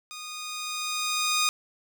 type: tone with level ramp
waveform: 10% pulse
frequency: 1234 Hz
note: D#6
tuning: 15 cents flat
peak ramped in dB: -30 to -13 dBFS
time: 0.11-1.49 s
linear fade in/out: 0 ms
effects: none